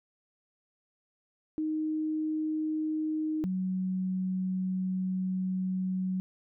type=tone pair in turn; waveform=sine; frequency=311.1 / 186.27 Hz; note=D#4 / F#3; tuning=0 / +12 cents; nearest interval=major sixth; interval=888 cents; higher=first; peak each=-28 dBFS; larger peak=neither; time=1.58-3.44 / 3.44-6.2 s; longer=second; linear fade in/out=0 ms; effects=none